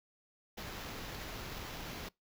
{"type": "noise with sample-and-hold", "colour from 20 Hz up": "pink", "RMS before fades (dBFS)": -44, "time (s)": [0.57, 2.09], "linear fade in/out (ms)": 10, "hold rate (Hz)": 8820, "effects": ["noise-tail reverb RT60 0.2 s tail -25 dB re dry"]}